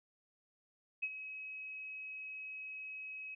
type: tone with ADSR envelope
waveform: sine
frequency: 2553 Hz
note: D#7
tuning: 44 cents sharp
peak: -32 dBFS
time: 1.02-3.35 s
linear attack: 14 ms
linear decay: 50 ms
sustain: -11 dB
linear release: 9 ms
effects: none